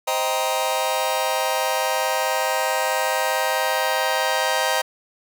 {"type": "chord", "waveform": "sawtooth", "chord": "C minor seventh", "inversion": "none", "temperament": "just", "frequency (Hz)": [523.3, 627.9, 784.9, 941.9], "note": ["C5", "Eb5", "G5", "Bb5"], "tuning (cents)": [0, 16, 2, 18], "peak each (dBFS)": [-22, -22, -22, -21], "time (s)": [0.07, 4.82], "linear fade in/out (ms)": 10, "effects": []}